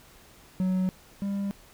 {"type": "tone pair in turn", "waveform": "triangle", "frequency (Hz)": [185.8, 199.06], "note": ["F#3", "G3"], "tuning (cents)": [7, 27], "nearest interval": "minor second", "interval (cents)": 120, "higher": "second", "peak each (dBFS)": [-21, -25], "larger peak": "first", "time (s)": [[0.6, 0.89], [1.22, 1.51]], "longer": "neither", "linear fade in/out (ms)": 0, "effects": ["pink hiss -54 dBFS RMS until 1.73 s"]}